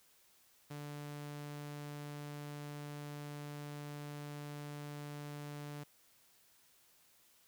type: tone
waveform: sawtooth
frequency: 146.4 Hz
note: D3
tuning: 5 cents flat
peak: -40 dBFS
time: 0.7-5.84 s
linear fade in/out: 10 ms
effects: white hiss -68 dBFS RMS until 7.47 s